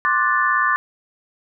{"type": "chord", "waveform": "sine", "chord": "D dominant seventh", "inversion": "third", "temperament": "equal with one note detuned", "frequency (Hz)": [1057.4, 1174.7, 1480, 1760], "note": ["C6", "D6", "F#6", "A6"], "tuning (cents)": [18, 0, 0, 0], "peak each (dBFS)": [-22, -20, -24, -19], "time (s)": [0.05, 0.76], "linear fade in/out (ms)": 0, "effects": []}